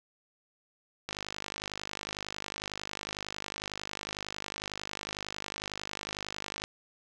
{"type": "click train", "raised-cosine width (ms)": 0.2, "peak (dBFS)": -18, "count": 284, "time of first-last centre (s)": [1.09, 6.639], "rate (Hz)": 51, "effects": []}